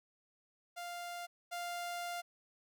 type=tone pair in turn; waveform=sawtooth; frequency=698.5 / 698.5 Hz; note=F5 / F5; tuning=0 / 0 cents; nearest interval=unison; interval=0 cents; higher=neither; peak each=-38 / -35 dBFS; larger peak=second; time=0.76-1.27 / 1.51-2.22 s; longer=second; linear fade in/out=20 ms; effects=none